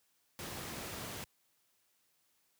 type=noise; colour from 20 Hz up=pink; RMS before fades=-43 dBFS; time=0.39-1.24 s; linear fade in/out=0 ms; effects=white hiss -75 dBFS RMS until 2.59 s + high-pass 80 Hz 12 dB/octave